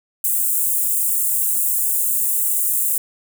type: high-pass noise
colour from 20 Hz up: white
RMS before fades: -19 dBFS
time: 0.24-2.98 s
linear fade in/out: 2 ms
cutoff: 7700 Hz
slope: 48 dB/octave
effects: none